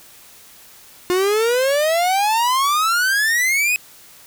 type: exponential sweep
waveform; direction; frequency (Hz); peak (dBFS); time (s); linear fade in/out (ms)
45% pulse; up; 354.1 to 2553; -15; 1.1-3.76; 0
effects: white hiss -45 dBFS RMS until 4.26 s